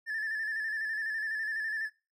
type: tone with vibrato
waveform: triangle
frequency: 1754 Hz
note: A6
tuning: 6 cents flat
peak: -28 dBFS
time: 0.06-1.9 s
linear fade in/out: 50 ms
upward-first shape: square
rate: 12 Hz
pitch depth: 41 cents each way
effects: noise-tail reverb RT60 0.3 s tail -24 dB re dry + tanh soft clip ceiling -27 dBFS